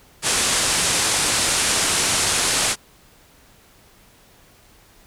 white low-pass noise, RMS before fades -20 dBFS, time 0.22-2.76 s, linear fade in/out 50 ms, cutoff 10000 Hz, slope 48 dB/octave, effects pink hiss -52 dBFS RMS until 5.06 s

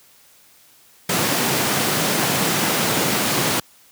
pink high-pass noise, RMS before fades -20 dBFS, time 1.09-3.6 s, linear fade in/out 5 ms, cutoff 130 Hz, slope 24 dB/octave, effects white hiss -52 dBFS RMS until 3.91 s + high-pass 60 Hz 12 dB/octave

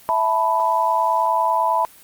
sine chord, E suspended fourth, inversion none, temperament just, 659.3 / 879 / 988.9 Hz, E5 / A5 / B5, 0 / -2 / +2 cents, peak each -23 / -21 / -18 dBFS, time 0.09-1.85 s, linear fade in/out 0 ms, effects white hiss -47 dBFS RMS until 2.03 s + Opus 32 kbps

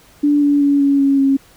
sine tone with pitch steps, 291.3 / 287.5 / 283.7 / 279.9 / 276.2 / 272.6 Hz, D4 / D4 / C#4 / C#4 / C#4 / C#4, -14 / -37 / +40 / +17 / -6 / -29 cents, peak -10 dBFS, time 0.23-1.37 s, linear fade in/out 10 ms, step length 190 ms, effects pink hiss -48 dBFS RMS until 1.56 s

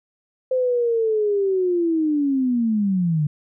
sine linear sweep, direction down, 519 to 144.4 Hz, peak -17 dBFS, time 0.51-3.27 s, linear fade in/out 5 ms, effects none

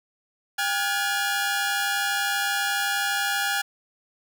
sawtooth tone cluster, 801 / 1429 / 1694 Hz, G5 / F6 / G#6, +37 / +39 / +34 cents, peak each -24 dBFS, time 0.58-3.62 s, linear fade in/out 10 ms, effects none

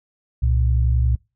sine tone pair together, 65.41 / 116.55 Hz, C2 / A#2, 0 / 0 cents, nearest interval minor seventh, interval 1000 cents, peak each -16 / -21 dBFS, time 0.42-1.16 s, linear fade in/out 10 ms, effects noise-tail reverb RT60 0.3 s tail -26 dB re dry

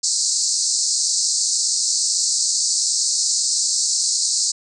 white band-pass noise, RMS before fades -20 dBFS, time 0.03-4.52 s, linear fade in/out 10 ms, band 4200 to 8400 Hz, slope 96 dB/octave, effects none

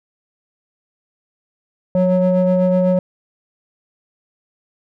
triangle ring-modulated tone, 185 Hz, F#3, in tune, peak -7 dBFS, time 1.95-2.99 s, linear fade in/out 2 ms, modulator 366 Hz, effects none

